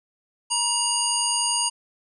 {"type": "harmonic tone with a mistuned harmonic", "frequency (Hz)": 950, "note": "A#5", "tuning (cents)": 33, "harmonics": [1, 3, 5, 7, 9, 10], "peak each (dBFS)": [-28, -28, -28, -28, -28, -28], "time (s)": [0.5, 1.7], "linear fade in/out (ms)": 20, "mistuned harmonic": 5, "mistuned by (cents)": 17, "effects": []}